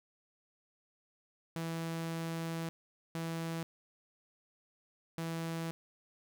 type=tone bursts at uneven times; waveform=sawtooth; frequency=164.7 Hz; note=E3; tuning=1 cent flat; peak=-32 dBFS; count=3; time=1.56-2.69 / 3.15-3.63 / 5.18-5.71 s; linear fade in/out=0 ms; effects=none